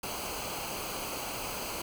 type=noise with comb filter; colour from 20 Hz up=pink; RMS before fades=-37 dBFS; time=0.03-1.82 s; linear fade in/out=5 ms; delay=0.55 ms; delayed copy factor=-0.65; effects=none